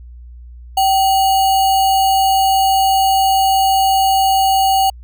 sine tone with sample-and-hold, 773 Hz, G5, 24 cents flat, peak -10 dBFS, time 0.77-4.9 s, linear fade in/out 5 ms, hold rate 3675 Hz, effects added 60 Hz sine -33 dBFS peak until 5.03 s

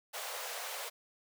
pink high-pass noise, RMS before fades -41 dBFS, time 0.13-0.9 s, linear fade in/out 20 ms, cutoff 490 Hz, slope 48 dB/octave, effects none

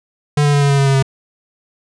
square tone with pitch steps, 146.83 / 145.06 / 143.31 / 141.58 / 139.88 / 138.19 / 136.52 / 134.88 Hz, D3 / D3 / D3 / C#3 / C#3 / C#3 / C#3 / C#3, 0 / -21 / -42 / +37 / +16 / -5 / -26 / -47 cents, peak -11 dBFS, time 0.37-1.026 s, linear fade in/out 5 ms, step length 82 ms, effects resampled to 22050 Hz

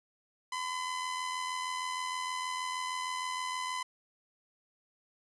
sawtooth tone with amplitude modulation, 1014 Hz, B5, 45 cents sharp, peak -28 dBFS, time 0.52-3.83 s, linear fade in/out 5 ms, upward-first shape sine, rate 86.4 Hz, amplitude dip 45%, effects resampled to 22050 Hz

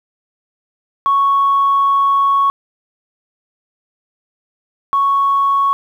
sine tone pair in turn, 1108.7 / 1108.7 Hz, C#6 / C#6, 0 / 0 cents, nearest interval unison, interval 0 cents, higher neither, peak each -9 / -10 dBFS, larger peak first, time 1.06-2.5 / 4.93-5.73 s, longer first, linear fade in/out 0 ms, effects tanh soft clip ceiling -6 dBFS + 8-bit

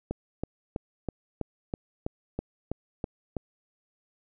click train, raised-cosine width 2 ms, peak -17 dBFS, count 11, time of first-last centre 0.11-3.367 s, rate 3.07 Hz, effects none

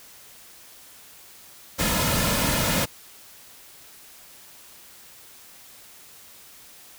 pink noise with comb filter, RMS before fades -23 dBFS, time 1.78-2.86 s, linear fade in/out 20 ms, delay 2.6 ms, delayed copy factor -0.6, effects white hiss -48 dBFS RMS until 6.98 s

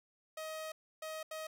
sawtooth tone bursts at uneven times, 630 Hz, D#5, 21 cents sharp, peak -37 dBFS, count 3, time 0.37-0.72 / 1.02-1.23 / 1.31-1.47 s, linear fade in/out 5 ms, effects none

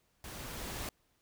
pink noise with level ramp, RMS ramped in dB -46 to -39 dBFS, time 0.24-0.89 s, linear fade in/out 2 ms, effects pink hiss -74 dBFS RMS until 1.21 s

